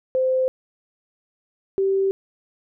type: tone pair in turn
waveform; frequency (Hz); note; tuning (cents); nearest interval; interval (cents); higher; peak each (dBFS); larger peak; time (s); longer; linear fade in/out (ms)
sine; 518 / 388.1; C5 / G4; -17 / -17; perfect fourth; 500; first; -17; neither; 0.15-0.48 / 1.78-2.11; neither; 0
effects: none